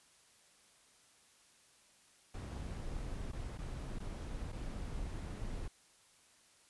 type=noise with dropouts; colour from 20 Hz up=brown; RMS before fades=-42 dBFS; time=2.34-5.68 s; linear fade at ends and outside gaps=5 ms; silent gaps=3.317-3.33 / 3.577-3.587 / 3.988-4.001 / 4.52-4.527 s; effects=white hiss -66 dBFS RMS until 6.69 s + resampled to 24000 Hz